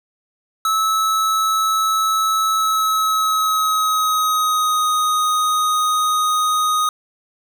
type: tone with pitch glide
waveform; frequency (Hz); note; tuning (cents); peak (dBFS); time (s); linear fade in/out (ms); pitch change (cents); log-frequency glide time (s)
square; 1300 to 1246.3; E6 to D#6; -24 to +2; -16; 0.65-6.89; 2; -74; 2.54-4.9
effects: none